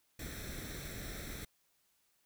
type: noise with comb filter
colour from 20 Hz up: pink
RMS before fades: -44 dBFS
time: 0.19-1.45 s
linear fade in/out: 5 ms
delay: 0.52 ms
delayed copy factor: +0.7
effects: white hiss -75 dBFS RMS until 2.25 s